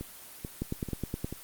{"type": "two click trains", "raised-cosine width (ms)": 3, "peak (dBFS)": [-18, -23], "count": [7, 4], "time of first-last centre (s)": [[0.62, 1.245], [0.01, 1.326]], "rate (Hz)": [9.6, 2.28], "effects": ["white hiss -48 dBFS RMS until 1.43 s", "Opus 24 kbps"]}